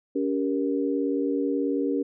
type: chord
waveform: sine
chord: G diminished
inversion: second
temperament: just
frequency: 282.2 / 392 / 470.4 Hz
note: Db4 / G4 / Bb4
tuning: +31 / 0 / +16 cents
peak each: -25 / -29 / -29 dBFS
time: 0.15-2.03 s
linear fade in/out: 10 ms
effects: none